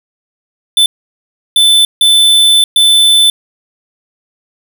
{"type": "tone bursts at uneven times", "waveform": "square", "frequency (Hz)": 3520, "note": "A7", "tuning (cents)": 0, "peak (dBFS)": -5, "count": 4, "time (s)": [[0.77, 0.86], [1.56, 1.85], [2.01, 2.64], [2.76, 3.3]], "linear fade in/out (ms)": 2, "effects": []}